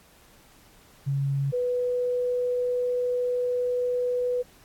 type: tone pair in turn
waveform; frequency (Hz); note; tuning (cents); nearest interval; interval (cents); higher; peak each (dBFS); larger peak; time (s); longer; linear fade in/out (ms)
sine; 138.59 / 493.9; C#3 / B4; 0 / 0; octave + minor seventh; 2200; second; -23; neither; 1.06-1.52 / 1.52-4.43; second; 20
effects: pink hiss -56 dBFS RMS until 4.64 s + AAC 64 kbps